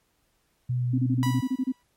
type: tone with vibrato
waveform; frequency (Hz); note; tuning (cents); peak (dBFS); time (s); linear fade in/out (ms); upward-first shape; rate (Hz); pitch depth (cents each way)
sine; 123.47; B2; 0; -23; 0.69-1.41; 10; sine; 3.8; 12
type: tone bursts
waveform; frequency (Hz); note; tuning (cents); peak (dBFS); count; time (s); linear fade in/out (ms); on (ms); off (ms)
sine; 258.8; C4; -19; -22; 10; 0.93-1.722; 10; 54; 28
type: tone with exponential decay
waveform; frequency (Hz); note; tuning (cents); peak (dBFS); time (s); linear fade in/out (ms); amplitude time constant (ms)
sawtooth; 980; B5; -14; -25; 1.23-1.83; 0; 130
effects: pink hiss -70 dBFS RMS until 1.96 s + MP3 64 kbps